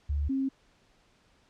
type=tone pair in turn; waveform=sine; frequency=72.3 / 268.4 Hz; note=D2 / C4; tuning=-27 / +44 cents; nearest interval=octave + major seventh; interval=2271 cents; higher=second; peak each=-26 dBFS; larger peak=neither; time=0.09-0.29 / 0.29-0.49 s; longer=neither; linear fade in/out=10 ms; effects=pink hiss -65 dBFS RMS until 1.49 s + low-pass 6000 Hz 12 dB/octave